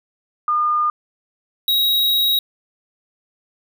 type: tone pair in turn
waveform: sine / square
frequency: 1214 / 3818 Hz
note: D#6 / A#7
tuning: -43 / +41 cents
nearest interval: octave + minor sixth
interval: 1984 cents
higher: second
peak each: -15 dBFS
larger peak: neither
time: 0.48-0.9 / 1.68-2.39 s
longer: second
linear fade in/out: 2 ms
effects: none